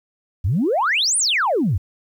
sine exponential two-way sweep, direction up then down, 77.78 to 9956 to 77.78 Hz, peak -15 dBFS, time 0.44-1.78 s, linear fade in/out 10 ms, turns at 1.17 s, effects tanh soft clip ceiling -11 dBFS + 9-bit

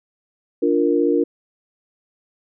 sine chord, Bb major, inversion first, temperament equal, 293.7 / 349.2 / 466.2 Hz, D4 / F4 / Bb4, 0 / 0 / 0 cents, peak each -19 dBFS, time 0.62-1.24 s, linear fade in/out 10 ms, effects none

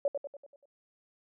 sine tone with echo, 566 Hz, C#5, 36 cents sharp, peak -24 dBFS, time 0.05-0.08 s, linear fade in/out 2 ms, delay 96 ms, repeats 6, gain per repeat -6 dB, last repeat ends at 0.656 s, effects none

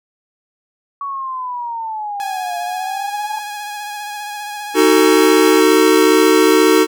sine linear two-way sweep, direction down then up, 1128 to 698.5 to 871 Hz, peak -21 dBFS, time 1.01-3.39 s, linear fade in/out 2 ms, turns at 2.57 s
sawtooth tone with vibrato, 830.6 Hz, G#5, in tune, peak -21 dBFS, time 2.2-5.6 s, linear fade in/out 0 ms, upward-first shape triangle, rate 15 Hz, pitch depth 30 cents each way
square chord, D# diminished, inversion none, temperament just, 311.1 / 373.4 / 448 Hz, D#4 / F#4 / A4, 0 / +16 / +31 cents, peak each -14 dBFS, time 4.74-6.87 s, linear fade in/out 50 ms
effects none

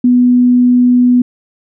sine tone, 246.9 Hz, B3, in tune, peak -5 dBFS, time 0.04-1.22 s, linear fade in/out 5 ms, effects none

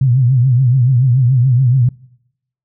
sine tone with vibrato, 126.8 Hz, B2, 46 cents sharp, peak -8 dBFS, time 0.01-1.89 s, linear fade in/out 5 ms, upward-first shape triangle, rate 7 Hz, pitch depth 150 cents each way, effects noise-tail reverb RT60 0.8 s tail -23 dB re dry

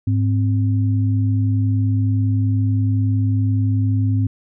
sine tone pair together, 103.83 / 261.6 Hz, G#2 / C4, 0 / 0 cents, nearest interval octave + major third, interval 1600 cents, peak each -15 / -23 dBFS, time 0.07-4.27 s, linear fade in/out 5 ms, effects none

